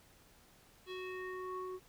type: tone with low-pass filter sweep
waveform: square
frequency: 370 Hz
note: F#4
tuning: in tune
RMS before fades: -43 dBFS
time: 0.86-1.8 s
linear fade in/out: 50 ms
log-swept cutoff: 3700 to 760 Hz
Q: 3.4
effects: pink hiss -64 dBFS RMS until 1.88 s